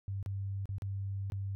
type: tone with dropouts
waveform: sine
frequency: 98.2 Hz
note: G2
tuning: 4 cents sharp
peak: -34 dBFS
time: 0.08-1.55 s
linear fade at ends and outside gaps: 0 ms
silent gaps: 0.228-0.261 / 0.656-0.691 / 0.783-0.821 / 1.3-1.321 s
effects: none